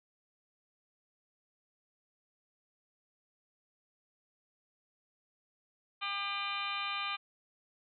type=harmonic tone with a mistuned harmonic; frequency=400 Hz; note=G4; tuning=35 cents sharp; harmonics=2 / 3 / 4 / 5 / 6 / 7 / 8 / 9 / 10; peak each=-46 / -38 / -47 / -49 / -39 / -48 / -43 / -44 / -47 dBFS; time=6.01-7.17 s; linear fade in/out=20 ms; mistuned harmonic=8; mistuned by=-72 cents; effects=none